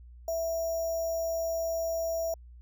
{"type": "tone with sample-and-hold", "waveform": "sine", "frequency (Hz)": 659.3, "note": "E5", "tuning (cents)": 0, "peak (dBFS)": -28, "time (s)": [0.28, 2.34], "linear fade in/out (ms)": 2, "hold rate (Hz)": 6300, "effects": ["added 60 Hz sine -47 dBFS peak until 2.61 s"]}